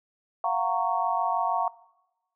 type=chord; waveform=sine; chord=Gb major seventh; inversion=third; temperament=just; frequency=693.7 / 740 / 925 / 1110 Hz; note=F5 / Gb5 / Bb5 / Db6; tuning=-12 / 0 / -14 / +2 cents; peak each=-29 dBFS; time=0.44-1.68 s; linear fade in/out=2 ms; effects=noise-tail reverb RT60 1.0 s tail -21 dB re dry